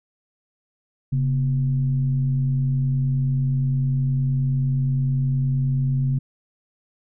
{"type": "tone with frequency modulation", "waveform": "sine", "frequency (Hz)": 134.8, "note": "C#3", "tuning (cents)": -48, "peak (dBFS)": -18, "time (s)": [1.12, 6.19], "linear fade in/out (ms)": 10, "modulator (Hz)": 100, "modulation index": 0.42, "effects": []}